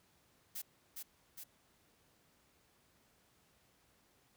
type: noise with echo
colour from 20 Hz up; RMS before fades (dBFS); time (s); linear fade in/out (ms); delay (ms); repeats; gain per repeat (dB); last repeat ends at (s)
blue; -43; 0.55-0.62; 10; 410; 2; -3; 1.44
effects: pink hiss -71 dBFS RMS until 4.36 s + high-pass 60 Hz 12 dB/octave